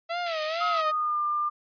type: tone with vibrato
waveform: sawtooth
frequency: 659.3 Hz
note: E5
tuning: in tune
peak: -24 dBFS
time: 0.09-0.92 s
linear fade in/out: 20 ms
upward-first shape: sine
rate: 2.2 Hz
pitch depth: 120 cents each way
type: high-pass noise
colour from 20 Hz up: pink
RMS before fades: -36 dBFS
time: 0.26-0.82 s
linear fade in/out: 5 ms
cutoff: 2300 Hz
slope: 24 dB/octave
type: tone with pitch glide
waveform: sine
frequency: 1276 to 1197.4 Hz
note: D#6 to D6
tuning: +43 to +33 cents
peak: -24 dBFS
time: 0.6-1.5 s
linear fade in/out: 20 ms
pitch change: -110 cents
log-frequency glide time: 0.7-1.19 s
effects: resampled to 11025 Hz